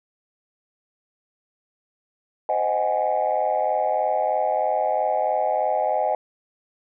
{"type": "chord", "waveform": "sine", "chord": "Ab dominant seventh", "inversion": "first", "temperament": "just", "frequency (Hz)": [519.1, 623, 747.5, 830.6], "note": ["C5", "Eb5", "Gb5", "Ab5"], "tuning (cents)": [-14, 2, 17, 0], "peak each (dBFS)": [-27, -23, -24, -24], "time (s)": [2.49, 6.15], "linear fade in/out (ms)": 2, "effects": ["tanh soft clip ceiling -12 dBFS"]}